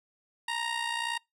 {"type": "tone with amplitude modulation", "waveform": "15% pulse", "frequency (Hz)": 932.3, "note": "A#5", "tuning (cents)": 0, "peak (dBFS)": -21, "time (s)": [0.48, 1.18], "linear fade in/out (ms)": 5, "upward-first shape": "sine", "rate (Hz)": 61.3, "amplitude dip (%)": 60, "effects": ["noise-tail reverb RT60 0.2 s tail -26 dB re dry", "low-pass 9000 Hz 12 dB/octave"]}